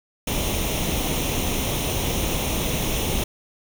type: noise with comb filter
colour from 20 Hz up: pink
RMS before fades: -24 dBFS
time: 0.27-3.24 s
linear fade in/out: 5 ms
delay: 0.32 ms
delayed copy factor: +0.65
effects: none